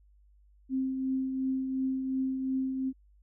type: tone with tremolo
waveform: sine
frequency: 263.3 Hz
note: C4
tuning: 11 cents sharp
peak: -26 dBFS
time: 0.69-2.93 s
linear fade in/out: 50 ms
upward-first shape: triangle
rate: 2.8 Hz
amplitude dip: 45%
effects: added 50 Hz sine -58 dBFS peak until 3.22 s